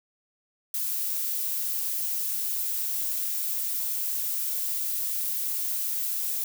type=noise; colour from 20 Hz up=violet; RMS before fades=-29 dBFS; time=0.74-6.44 s; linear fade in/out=2 ms; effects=none